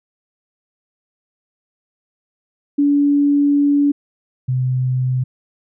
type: tone pair in turn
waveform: sine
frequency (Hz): 286.6 / 128.04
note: D4 / C3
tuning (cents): -42 / -37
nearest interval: octave + major second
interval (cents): 1395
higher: first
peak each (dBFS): -11 / -15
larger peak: first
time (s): 2.78-3.92 / 4.48-5.24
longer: first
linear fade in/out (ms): 10
effects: none